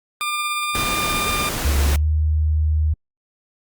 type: tone with tremolo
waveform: 20% pulse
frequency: 1200 Hz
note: D6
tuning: 37 cents sharp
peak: -15 dBFS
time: 0.21-1.49 s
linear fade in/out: 0 ms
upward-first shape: triangle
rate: 17 Hz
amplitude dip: 30%
type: noise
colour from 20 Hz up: pink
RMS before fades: -25 dBFS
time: 0.75-1.96 s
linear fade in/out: 0 ms
type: tone with pitch glide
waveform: sine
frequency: 70.8 to 77.21 Hz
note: C#2 to D#2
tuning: +37 to -13 cents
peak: -15 dBFS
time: 1.64-2.94 s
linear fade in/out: 10 ms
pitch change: +150 cents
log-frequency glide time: 1.9-2.05 s
effects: Opus 48 kbps